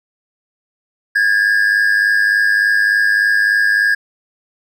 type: tone pair together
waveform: triangle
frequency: 1635 / 1738.4 Hz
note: G#6 / A6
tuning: -28 / -21 cents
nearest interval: minor second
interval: 107 cents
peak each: -10 / -16 dBFS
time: 1.15-3.95 s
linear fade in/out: 10 ms
effects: none